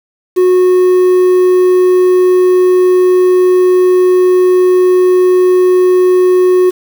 triangle tone with quantisation, 365.7 Hz, F#4, 20 cents flat, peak -3 dBFS, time 0.36-6.71 s, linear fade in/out 20 ms, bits 5, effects none

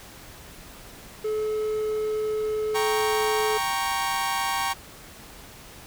triangle tone, 430.1 Hz, A4, 39 cents flat, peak -22 dBFS, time 1.24-3.58 s, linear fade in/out 10 ms
sawtooth chord, G diminished, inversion none, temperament equal, 784 / 932.3 / 1108.7 Hz, G5 / Bb5 / Db6, 0 / 0 / 0 cents, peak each -25 dBFS, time 2.74-4.74 s, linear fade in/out 20 ms
effects pink hiss -45 dBFS RMS until 5.86 s

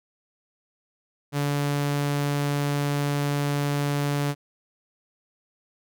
sawtooth tone, 143.8 Hz, D3, 36 cents flat, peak -19 dBFS, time 1.32-4.35 s, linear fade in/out 50 ms, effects none

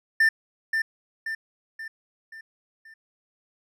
triangle tone with echo, 1788 Hz, A6, 27 cents sharp, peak -14 dBFS, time 0.2-0.29 s, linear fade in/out 5 ms, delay 530 ms, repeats 5, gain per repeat -6 dB, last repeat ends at 2.94 s, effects none

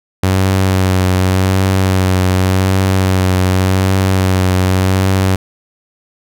sawtooth tone with vibrato, 94 Hz, F#2, 28 cents sharp, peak -6 dBFS, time 0.23-5.36 s, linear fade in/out 5 ms, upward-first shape triangle, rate 0.87 Hz, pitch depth 31 cents each way, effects none

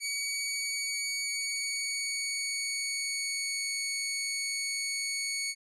15% pulse tone with pitch glide, 2259 to 2224 Hz, C#7 to C#7, +32 to +5 cents, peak -24 dBFS, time 0-5.55 s, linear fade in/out 50 ms, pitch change -27 cents, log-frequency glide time 0.24-3.78 s, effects resampled to 24000 Hz

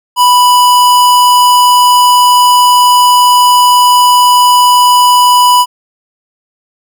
square tone, 987.8 Hz, B5, in tune, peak -4 dBFS, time 0.16-5.66 s, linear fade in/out 50 ms, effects none

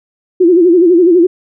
sine tone with vibrato, 349.2 Hz, F4, in tune, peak -4 dBFS, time 0.4-1.27 s, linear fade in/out 10 ms, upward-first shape sine, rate 12 Hz, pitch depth 110 cents each way, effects none

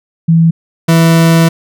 sine / 40% pulse tone pair in turn, 164.81 / 164.81 Hz, E3 / E3, 0 / 0 cents, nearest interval unison, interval 0 cents, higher neither, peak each -4 dBFS, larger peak neither, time 0.28-0.51 / 0.88-1.49 s, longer second, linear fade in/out 10 ms, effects none

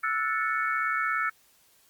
sine chord, F# minor seventh, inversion third, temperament equal with one note detuned, 1318.5 / 1455.4 / 1760 / 2217 Hz, E6 / F#6 / A6 / C#7, 0 / -29 / 0 / 0 cents, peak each -28 / -32 / -31 / -33 dBFS, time 0.03-1.3 s, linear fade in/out 10 ms, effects white hiss -62 dBFS RMS until 1.89 s + Opus 32 kbps

